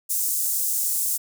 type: high-pass noise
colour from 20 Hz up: pink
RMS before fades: -24 dBFS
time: 0.09-1.18 s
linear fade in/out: 20 ms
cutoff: 7500 Hz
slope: 24 dB/octave
effects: none